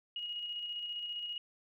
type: tone with tremolo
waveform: sine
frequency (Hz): 2885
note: F#7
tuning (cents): -44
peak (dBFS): -36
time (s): 0.16-1.38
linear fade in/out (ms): 2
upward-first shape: square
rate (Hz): 15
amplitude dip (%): 30
effects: none